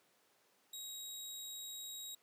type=tone; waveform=20% pulse; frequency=3809 Hz; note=A#7; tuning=37 cents sharp; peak=-39 dBFS; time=0.73-2.15 s; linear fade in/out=5 ms; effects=pink hiss -72 dBFS RMS until 2.22 s + high-pass 300 Hz 12 dB/octave